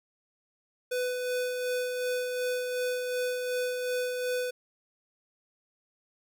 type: tone with tremolo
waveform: square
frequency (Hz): 498.9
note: B4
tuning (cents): +17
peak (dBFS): -28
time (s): 0.91-4.51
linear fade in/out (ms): 10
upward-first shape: sine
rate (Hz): 2.7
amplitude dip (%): 35
effects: none